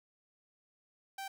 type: tone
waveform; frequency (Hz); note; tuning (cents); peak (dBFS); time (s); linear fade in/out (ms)
sawtooth; 780; G5; -9; -36; 1.18-1.28; 5
effects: none